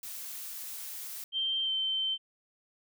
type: noise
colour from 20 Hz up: blue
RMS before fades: -41 dBFS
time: 0.03-1.24 s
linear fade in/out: 2 ms
type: tone with pitch glide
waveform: sine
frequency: 3143 to 3100 Hz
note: G7 to G7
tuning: +4 to -20 cents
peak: -28 dBFS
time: 1.32-2.18 s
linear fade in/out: 50 ms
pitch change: -24 cents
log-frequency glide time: 1.64-1.7 s
effects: none